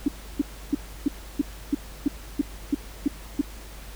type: tone bursts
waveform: sine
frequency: 285.7 Hz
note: D4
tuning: 48 cents flat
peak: -17 dBFS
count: 11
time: 0.06-3.413 s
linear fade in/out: 5 ms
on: 23 ms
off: 310 ms
effects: added 50 Hz sine -40 dBFS peak until 3.95 s + pink hiss -45 dBFS RMS until 3.95 s